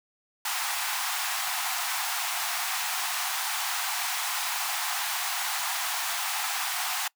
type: high-pass noise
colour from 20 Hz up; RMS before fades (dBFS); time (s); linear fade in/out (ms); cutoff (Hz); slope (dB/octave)
pink; -30; 0.45-7.08; 5; 710; 96
effects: noise-tail reverb RT60 0.1 s tail -24 dB re dry